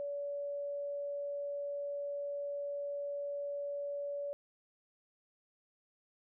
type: tone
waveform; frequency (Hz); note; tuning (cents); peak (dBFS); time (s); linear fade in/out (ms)
sine; 571; D5; -49; -36; 0-4.33; 0
effects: none